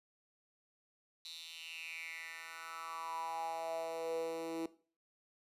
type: tone with high-pass filter sweep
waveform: 10% pulse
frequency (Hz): 164.2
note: E3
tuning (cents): -6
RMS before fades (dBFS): -42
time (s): 1.25-4.66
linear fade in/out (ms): 2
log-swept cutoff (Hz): 3900 to 340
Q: 6.2
effects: noise-tail reverb RT60 0.4 s tail -18 dB re dry + resampled to 32000 Hz